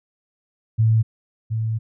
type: tone pair in turn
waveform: sine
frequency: 111.4 / 111.4 Hz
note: A2 / A2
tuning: +22 / +22 cents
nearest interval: unison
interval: 0 cents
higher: neither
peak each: -13 / -20 dBFS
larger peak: first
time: 0.78-1.03 / 1.5-1.79 s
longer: second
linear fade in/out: 20 ms
effects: none